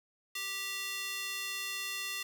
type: tone with high-pass filter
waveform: square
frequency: 392 Hz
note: G4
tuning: in tune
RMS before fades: -38 dBFS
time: 0.35-2.23 s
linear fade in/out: 5 ms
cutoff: 2500 Hz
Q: 1.3
effects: 9-bit